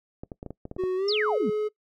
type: clicks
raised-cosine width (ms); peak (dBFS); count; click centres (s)
2; -23; 9; 0.235 / 0.318 / 0.429 / 0.463 / 0.506 / 0.654 / 0.714 / 0.765 / 0.837
type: tone with pitch glide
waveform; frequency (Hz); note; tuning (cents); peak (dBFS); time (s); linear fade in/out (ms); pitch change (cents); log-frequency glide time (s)
triangle; 370 to 425; F#4 to G#4; 0 to +40; -22; 0.78-1.69; 20; +240; 0.96-1.14
type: exponential sweep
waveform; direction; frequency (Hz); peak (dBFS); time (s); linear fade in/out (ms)
sine; down; 5660 to 174.3; -25; 1.08-1.5; 5
effects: noise-tail reverb RT60 0.1 s tail -22 dB re dry